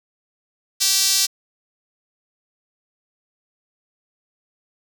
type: tone with high-pass filter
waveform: sawtooth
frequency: 388 Hz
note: G4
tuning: 18 cents flat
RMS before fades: -18 dBFS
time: 0.8-1.27 s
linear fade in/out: 20 ms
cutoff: 5000 Hz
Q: 1.9
effects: 7-bit